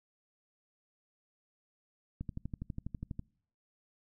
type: click train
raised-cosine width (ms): 5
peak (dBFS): -26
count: 13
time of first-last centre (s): 2.21-3.194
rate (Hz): 12.2
effects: noise-tail reverb RT60 0.6 s tail -26 dB re dry